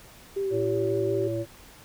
sine tone with vibrato, 390 Hz, G4, 9 cents flat, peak -25 dBFS, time 0.36-1.28 s, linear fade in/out 10 ms, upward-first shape triangle, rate 5.5 Hz, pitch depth 25 cents each way
harmonic tone, 113 Hz, A2, 47 cents sharp, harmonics 1 / 3 / 5, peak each -32 / -30 / -31 dBFS, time 0.5-1.46 s, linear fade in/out 50 ms
effects pink hiss -50 dBFS RMS until 1.84 s

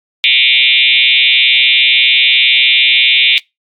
sine tone with frequency modulation, 2960 Hz, F#7, in tune, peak -6 dBFS, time 0.24-3.38 s, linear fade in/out 0 ms, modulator 129 Hz, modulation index 6, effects noise-tail reverb RT60 0.2 s tail -24 dB re dry + AAC 64 kbps

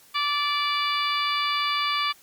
harmonic tone with a mistuned harmonic, 582 Hz, D5, 16 cents flat, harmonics 2 / 3 / 4 / 5 / 6 / 7 / 8, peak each -25 / -35 / -29 / -32 / -30 / -39 / -33 dBFS, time 0.14-2.13 s, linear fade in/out 20 ms, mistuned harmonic 7, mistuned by +25 cents, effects white hiss -54 dBFS RMS until 2.22 s + MP3 96 kbps

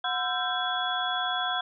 sine tone cluster, 729 / 1017 / 1340 / 1570 / 3374 Hz, F#5 / C6 / E6 / G6 / G#7, -26 / -50 / +28 / +2 / +27 cents, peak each -31 / -35 / -34 / -33 / -31 dBFS, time 0.04-1.61 s, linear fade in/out 5 ms, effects none

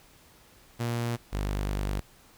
sawtooth tone pair in turn, 118.4 / 49.78 Hz, A#2 / G1, +27 / +27 cents, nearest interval octave + minor third, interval 1500 cents, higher first, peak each -24 dBFS, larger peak neither, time 0.79-1.17 / 1.32-2.01 s, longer second, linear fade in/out 20 ms, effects pink hiss -57 dBFS RMS until 2.37 s

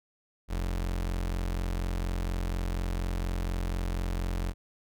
35% pulse tone, 44.17 Hz, F1, 20 cents sharp, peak -27 dBFS, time 0.48-4.54 s, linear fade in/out 50 ms, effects none

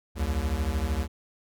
square beating tone pair, 65.41 / 78.41 Hz, C2 / D#2, 0 / +14 cents, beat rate 13 Hz, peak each -29 dBFS, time 0.15-1.08 s, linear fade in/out 50 ms, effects none

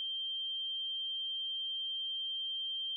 sine tone, 3155 Hz, G7, 10 cents sharp, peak -35 dBFS, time 0-2.96 s, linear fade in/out 0 ms, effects none

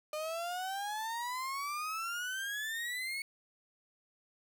35% pulse exponential sweep, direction up, 604 to 2218 Hz, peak -34 dBFS, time 0.13-3.22 s, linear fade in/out 2 ms, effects none

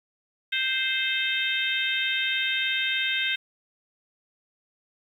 harmonic tone, 523.3 Hz, C5, in tune, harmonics 3 / 4 / 5 / 6 / 7, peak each -30 / -30 / -30 / -30 / -30 dBFS, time 0.52-3.36 s, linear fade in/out 10 ms, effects 9-bit

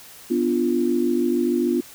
sine chord, B diminished, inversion none, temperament equal with one note detuned, 246.9 / 293.7 / 347.6 Hz, B3 / D4 / F4, 0 / 0 / -8 cents, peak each -22 / -25 / -21 dBFS, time 0.3-1.81 s, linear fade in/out 10 ms, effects white hiss -44 dBFS RMS until 1.94 s

